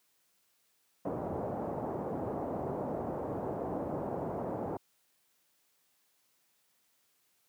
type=low-pass noise; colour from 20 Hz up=white; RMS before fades=-36 dBFS; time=1.05-4.77 s; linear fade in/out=5 ms; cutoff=750 Hz; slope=24 dB/octave; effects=white hiss -73 dBFS RMS until 7.48 s + high-pass 100 Hz 12 dB/octave